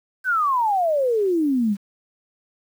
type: exponential sweep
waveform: sine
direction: down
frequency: 1568 to 192.4 Hz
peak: -17 dBFS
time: 0.24-1.77 s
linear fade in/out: 50 ms
effects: 8-bit